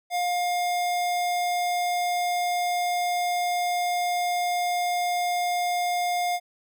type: tone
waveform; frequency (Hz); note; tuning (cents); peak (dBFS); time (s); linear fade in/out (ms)
square; 709; F5; +26; -24; 0.1-6.4; 50
effects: none